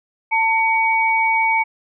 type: tone pair together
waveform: sine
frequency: 894.1 / 2253 Hz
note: A5 / C#7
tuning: +28 / +28 cents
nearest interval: octave + major third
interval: 1600 cents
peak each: -17 dBFS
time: 0.31-1.64 s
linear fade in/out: 20 ms
effects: none